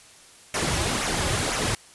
pink noise with flanger, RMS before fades -25 dBFS, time 0.54-1.75 s, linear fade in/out 2 ms, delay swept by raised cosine 0.22 to 4.52 ms, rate 2 Hz, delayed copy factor -0.6, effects white hiss -50 dBFS RMS until 1.94 s + resampled to 24000 Hz

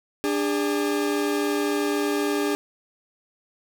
40% pulse tone pair together, 294 / 406.6 Hz, D4 / G#4, +2 / -37 cents, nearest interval tritone, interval 561 cents, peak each -24 dBFS, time 0.24-2.55 s, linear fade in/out 0 ms, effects none

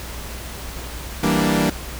sawtooth chord, E half-diminished seventh, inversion none, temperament equal, 164.81 / 196 / 233.1 / 293.7 Hz, E3 / G3 / Bb3 / D4, 0 / 0 / 0 / 0 cents, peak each -18 dBFS, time 1.23-1.7 s, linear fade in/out 5 ms, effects added 60 Hz sine -33 dBFS peak until 1.99 s + pink hiss -34 dBFS RMS until 1.99 s

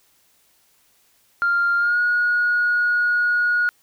sine tone with pitch glide, 1396 to 1446.9 Hz, F6 to F#6, -1 to -39 cents, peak -15 dBFS, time 1.42-3.69 s, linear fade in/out 0 ms, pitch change +62 cents, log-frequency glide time 1.78-1.99 s, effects tanh soft clip ceiling -12 dBFS + white hiss -60 dBFS RMS until 3.82 s

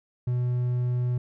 triangle tone, 123.47 Hz, B2, in tune, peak -21 dBFS, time 0.27-1.18 s, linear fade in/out 5 ms, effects none

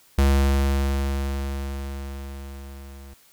square tone with level ramp, 68.8 Hz, C#2, 12 cents flat, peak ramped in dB -15 to -41 dBFS, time 0.18-3.14 s, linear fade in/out 5 ms, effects white hiss -56 dBFS RMS until 3.32 s

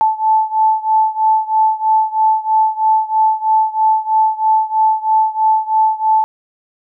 sine beating tone pair, 873 / 876.1 Hz, A5 / A5, -14 / -8 cents, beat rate 3.1 Hz, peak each -13 / -15 dBFS, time 0.01-6.24 s, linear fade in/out 0 ms, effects none

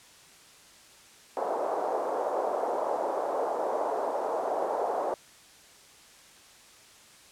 pink band-pass noise, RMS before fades -30 dBFS, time 1.37-5.14 s, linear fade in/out 0 ms, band 470 to 880 Hz, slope 24 dB/octave, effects white hiss -54 dBFS RMS until 7.31 s + low-pass 9000 Hz 12 dB/octave

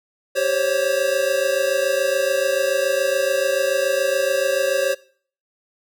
square tone cluster, 386.6 / 532 / 559 Hz, G4 / C5 / C#5, -24 / +29 / +14 cents, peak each -29 / -21 / -22 dBFS, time 0.35-4.95 s, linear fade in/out 20 ms, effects noise-tail reverb RT60 0.5 s tail -21 dB re dry

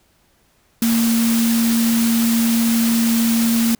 sine tone in noise, 230 Hz, A#3, 23 cents flat, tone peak -14 dBFS, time 0.82-3.75 s, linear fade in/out 2 ms, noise white, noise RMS -24 dBFS, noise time 0.82-3.75 s, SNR +7 dB, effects pink hiss -59 dBFS RMS until 3.79 s

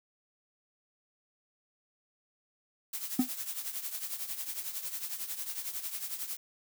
blue noise with tremolo, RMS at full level -35 dBFS, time 2.93-6.37 s, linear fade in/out 5 ms, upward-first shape triangle, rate 11 Hz, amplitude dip 75%
triangle tone with exponential decay, 253.4 Hz, B3, 45 cents sharp, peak -17 dBFS, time 3.19-3.29 s, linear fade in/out 5 ms, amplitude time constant 21 ms
effects none

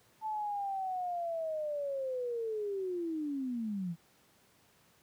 sine linear sweep, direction down, 880 to 161.6 Hz, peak -33 dBFS, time 0.21-3.96 s, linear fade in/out 50 ms, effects pink hiss -66 dBFS RMS until 5.02 s + high-pass 100 Hz 12 dB/octave

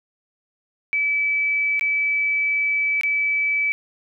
sine tone with dropouts, 2301 Hz, D7, 36 cents flat, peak -18 dBFS, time 0.93-3.72 s, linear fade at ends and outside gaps 0 ms, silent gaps 1.795-1.81 / 3.011-3.034 s, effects none

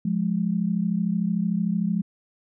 sine tone pair together, 176.08 / 209.4 Hz, F3 / G#3, +14 / +15 cents, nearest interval minor third, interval 301 cents, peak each -24 dBFS, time 0.05-2.02 s, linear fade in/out 5 ms, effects none

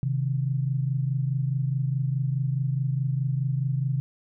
sine tone pair together, 130.93 / 155.7 Hz, C3 / D#3, +2 / +2 cents, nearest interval minor third, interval 300 cents, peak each -24 / -29 dBFS, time 0.03-4 s, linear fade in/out 0 ms, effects none

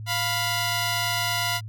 10% pulse tone pair together, 701.5 / 987.8 Hz, F5 / B5, +8 / 0 cents, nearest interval tritone, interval 592 cents, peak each -18 dBFS, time 0.06-1.61 s, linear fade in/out 50 ms, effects added 108 Hz sine -33 dBFS peak until 1.68 s

